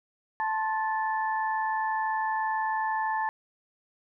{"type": "tone cluster", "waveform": "sine", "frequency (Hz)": [877, 1055, 1750], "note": ["A5", "C6", "A6"], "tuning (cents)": [-6, 14, -10], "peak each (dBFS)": [-27, -35, -33], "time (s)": [0.4, 3.29], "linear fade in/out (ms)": 0, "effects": []}